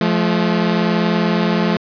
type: tone pair together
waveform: sawtooth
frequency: 174.1 / 214.9 Hz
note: F3 / A3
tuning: -5 / -41 cents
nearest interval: major third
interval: 364 cents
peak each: -13 dBFS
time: 0.01-1.77 s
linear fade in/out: 2 ms
effects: resampled to 11025 Hz + 8-bit